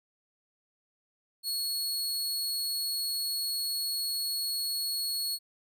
sawtooth tone, 4347 Hz, C#8, 35 cents flat, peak -27 dBFS, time 1.43-5.39 s, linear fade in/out 50 ms, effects none

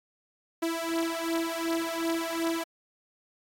sawtooth beating tone pair, 329.6 / 332.3 Hz, E4 / E4, 0 / +14 cents, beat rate 2.7 Hz, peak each -27 dBFS, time 0.62-2.64 s, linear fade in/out 10 ms, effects AAC 64 kbps

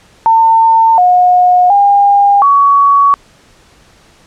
sine tone with pitch steps, 902 / 722 / 806 / 1125 Hz, A5 / F#5 / G5 / C#6, +43 / -43 / +48 / +25 cents, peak -4 dBFS, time 0.26-3.14 s, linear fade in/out 0 ms, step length 720 ms, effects pink hiss -45 dBFS RMS until 4.26 s + low-pass 8000 Hz 12 dB/octave

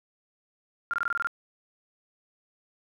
sine tone bursts, 1396.9 Hz, F6, in tune, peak -24 dBFS, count 8, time 0.91-1.271 s, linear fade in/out 0 ms, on 25 ms, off 23 ms, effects none

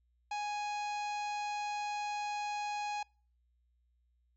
harmonic tone, 830.6 Hz, G#5, in tune, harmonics 1 / 2 / 3 / 4 / 5 / 6 / 7 / 8 / 9, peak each -35 / -51 / -44 / -55 / -50 / -56 / -61 / -55 / -64 dBFS, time 0.31-3.03 s, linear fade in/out 5 ms, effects noise-tail reverb RT60 0.4 s tail -26 dB re dry + added 60 Hz sine -70 dBFS peak until 4.36 s

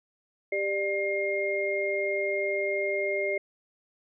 sine tone cluster, 395.7 / 597 / 2126 Hz, G4 / D5 / C7, +16 / +28 / +27 cents, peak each -30 dBFS, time 0.52-3.38 s, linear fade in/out 5 ms, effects none

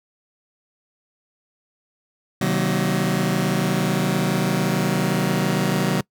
sawtooth chord, C half-diminished seventh, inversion none, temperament just, 130.81 / 156.98 / 188.37 / 235.5 Hz, C3 / Eb3 / Gb3 / Bb3, 0 / +16 / +31 / +18 cents, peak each -22 / -20 / -18 / -23 dBFS, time 2.41-6.01 s, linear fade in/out 5 ms, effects noise-tail reverb RT60 0.1 s tail -24 dB re dry

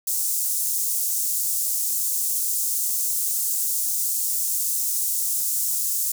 pink high-pass noise, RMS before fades -24 dBFS, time 0.07-6.12 s, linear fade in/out 5 ms, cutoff 7100 Hz, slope 24 dB/octave, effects none

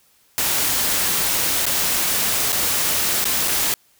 white noise with dropouts, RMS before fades -20 dBFS, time 0.38-3.74 s, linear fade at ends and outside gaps 0 ms, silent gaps 1.655-1.665 / 2.521-2.527 / 3.242-3.254 / 3.476-3.48 s, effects white hiss -58 dBFS RMS until 3.99 s

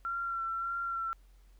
sine tone with vibrato, 1363 Hz, F6, 43 cents flat, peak -32 dBFS, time 0.05-1.13 s, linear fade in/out 0 ms, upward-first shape sine, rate 1.7 Hz, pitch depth 22 cents each way, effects added 45 Hz sine -56 dBFS peak until 1.59 s + pink hiss -71 dBFS RMS until 1.59 s

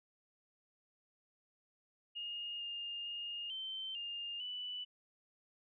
sine tone with pitch steps, 2845 / 2820 / 2837 / 3099 / 2816 / 2974 Hz, F7 / F7 / F7 / G7 / F7 / F#7, +31 / +16 / +27 / -21 / +14 / +8 cents, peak -40 dBFS, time 2.15-4.85 s, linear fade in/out 20 ms, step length 450 ms, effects none

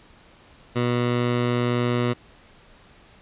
15% pulse tone, 121.6 Hz, B2, 26 cents flat, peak -14 dBFS, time 0.75-2.14 s, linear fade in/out 20 ms, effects pink hiss -52 dBFS RMS until 3.21 s + resampled to 8000 Hz

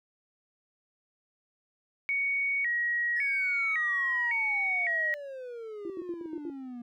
sine tone with vibrato, 2060 Hz, C7, 28 cents flat, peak -26 dBFS, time 2.09-5.14 s, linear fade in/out 0 ms, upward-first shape square, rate 0.9 Hz, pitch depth 140 cents each way
triangle exponential sweep, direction down, 1760 to 236.2 Hz, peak -36 dBFS, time 3.16-6.82 s, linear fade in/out 5 ms
sine tone bursts, 338.4 Hz, E4, 45 cents sharp, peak -34 dBFS, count 6, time 5.85-6.5 s, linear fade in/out 2 ms, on 50 ms, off 70 ms
effects none

